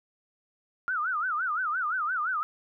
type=tone with vibrato; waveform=sine; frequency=1355 Hz; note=E6; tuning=47 cents sharp; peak=-26 dBFS; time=0.88-2.43 s; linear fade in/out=0 ms; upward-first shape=sine; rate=5.8 Hz; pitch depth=220 cents each way; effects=none